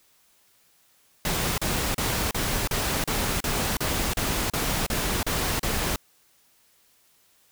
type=noise bursts; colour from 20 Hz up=pink; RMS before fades=-26 dBFS; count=13; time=1.25-5.96 s; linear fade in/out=2 ms; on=330 ms; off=35 ms; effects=white hiss -62 dBFS RMS until 7.51 s